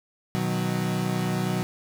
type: chord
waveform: 35% pulse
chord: B major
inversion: none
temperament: equal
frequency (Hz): 123.47 / 155.56 / 185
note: B2 / D#3 / F#3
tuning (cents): 0 / 0 / 0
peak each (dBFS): -28 / -29 / -25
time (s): 0.35-1.63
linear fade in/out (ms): 0
effects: none